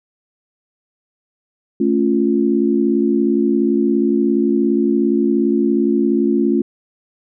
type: chord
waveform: sine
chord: A augmented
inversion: none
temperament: equal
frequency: 220 / 277.2 / 349.2 Hz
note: A3 / C#4 / E#4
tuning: 0 / 0 / 0 cents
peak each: -17 dBFS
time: 1.8-6.62 s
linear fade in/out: 5 ms
effects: none